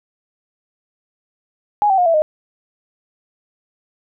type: tone with pitch steps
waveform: sine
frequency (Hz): 830.6 / 770.5 / 714.8 / 663.1 / 615.1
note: G#5 / G5 / F5 / E5 / D#5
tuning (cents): 0 / -30 / +40 / +10 / -20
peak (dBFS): -11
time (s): 1.82-2.22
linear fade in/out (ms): 0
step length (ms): 80
effects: none